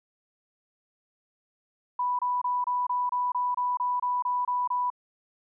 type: tone bursts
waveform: sine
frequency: 987.8 Hz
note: B5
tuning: in tune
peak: -24 dBFS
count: 13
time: 1.99-4.902 s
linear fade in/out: 5 ms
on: 200 ms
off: 26 ms
effects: none